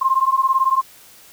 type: beating tone pair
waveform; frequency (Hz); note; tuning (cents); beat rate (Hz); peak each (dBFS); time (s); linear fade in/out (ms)
sine; 1052 / 1070; C6 / C6; +9 / +38; 18; -17; 0.01-0.82; 10
effects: white hiss -46 dBFS RMS until 1.32 s